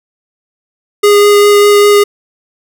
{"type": "tone with vibrato", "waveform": "square", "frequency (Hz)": 410.6, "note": "G#4", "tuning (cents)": -20, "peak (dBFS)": -4, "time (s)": [1.03, 2.04], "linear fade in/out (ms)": 10, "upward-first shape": "sine", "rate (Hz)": 5, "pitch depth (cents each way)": 8, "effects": []}